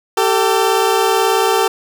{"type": "tone pair together", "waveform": "20% pulse", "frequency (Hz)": [387.9, 446.2], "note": ["G4", "A4"], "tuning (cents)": [-18, 24], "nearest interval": "major second", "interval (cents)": 242, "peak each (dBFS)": -10, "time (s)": [0.17, 1.68], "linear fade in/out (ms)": 5, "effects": []}